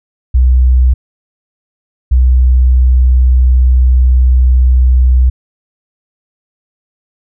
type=tone pair in turn; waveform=sine; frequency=63 / 63 Hz; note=B1 / B1; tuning=+35 / +35 cents; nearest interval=unison; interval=0 cents; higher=neither; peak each=-4 dBFS; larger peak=neither; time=0.34-0.94 / 2.11-5.3 s; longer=second; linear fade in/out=10 ms; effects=none